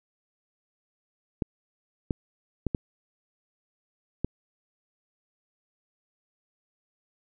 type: clicks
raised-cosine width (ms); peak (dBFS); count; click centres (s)
3; -13; 5; 1.422 / 2.108 / 2.667 / 2.748 / 4.246
effects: none